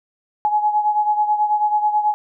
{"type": "beating tone pair", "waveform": "sine", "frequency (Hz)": [841, 850.2], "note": ["G#5", "G#5"], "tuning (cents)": [22, 40], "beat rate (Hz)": 9.2, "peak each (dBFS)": [-16, -22], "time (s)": [0.45, 2.14], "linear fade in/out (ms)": 0, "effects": []}